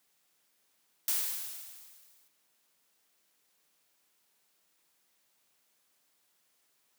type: noise with exponential decay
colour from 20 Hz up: blue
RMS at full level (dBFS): -28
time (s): 1.08-2.28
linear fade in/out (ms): 2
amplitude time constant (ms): 260
effects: white hiss -73 dBFS RMS until 6.98 s + high-pass 150 Hz 12 dB/octave